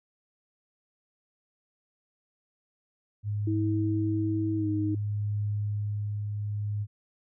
sine tone with tremolo, 103.83 Hz, G#2, in tune, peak -26 dBFS, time 3.23-6.87 s, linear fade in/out 50 ms, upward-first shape triangle, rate 0.57 Hz, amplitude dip 35%
sine tone with pitch glide, 321.5 to 311.6 Hz, E4 to D#4, -43 to +3 cents, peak -27 dBFS, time 3.47-4.95 s, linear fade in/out 5 ms, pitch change -54 cents, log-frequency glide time 4.56-4.68 s
effects none

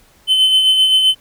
triangle tone with tremolo, 3056 Hz, G7, 45 cents flat, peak -6 dBFS, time 0.27-1.15 s, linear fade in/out 50 ms, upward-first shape sine, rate 7.7 Hz, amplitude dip 40%, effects pink hiss -51 dBFS RMS until 1.2 s

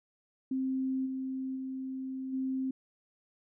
sine tone with level steps, 262.9 Hz, C4, 8 cents sharp, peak -29 / -33 / -35 / -30 dBFS, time 0.51-2.71 s, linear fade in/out 5 ms, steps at 1.05 / 1.55 / 2.32 s, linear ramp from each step 20 ms, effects none

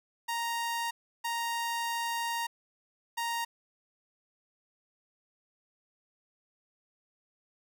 sawtooth tone bursts at uneven times, 932.3 Hz, A#5, in tune, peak -27 dBFS, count 3, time 0.28-0.91 / 1.24-2.47 / 3.17-3.45 s, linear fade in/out 10 ms, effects none

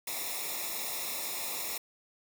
white noise with comb filter, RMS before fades -36 dBFS, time 0.07-1.78 s, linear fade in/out 5 ms, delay 0.65 ms, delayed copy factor -0.95, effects none

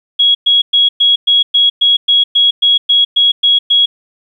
sine tone bursts, 3322 Hz, G#7, in tune, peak -6 dBFS, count 14, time 0.19-3.86 s, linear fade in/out 10 ms, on 160 ms, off 110 ms, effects 8-bit

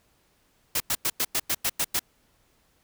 white noise bursts, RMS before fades -25 dBFS, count 9, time 0.75-1.994 s, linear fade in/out 5 ms, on 52 ms, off 97 ms, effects pink hiss -66 dBFS RMS until 2.83 s

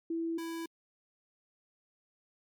sine / square tone pair in turn, 330.7 / 330.7 Hz, E4 / E4, +6 / +6 cents, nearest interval unison, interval 0 cents, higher neither, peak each -31 / -37 dBFS, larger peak first, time 0.1-0.38 / 0.38-0.66 s, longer neither, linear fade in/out 5 ms, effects MP3 96 kbps

